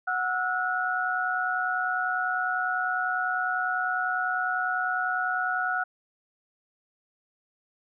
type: tone cluster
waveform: sine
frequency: 738 / 1322 / 1452 Hz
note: F#5 / E6 / F#6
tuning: -5 / +5 / -33 cents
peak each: -30 / -32 / -27 dBFS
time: 0.07-5.84 s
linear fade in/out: 10 ms
effects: none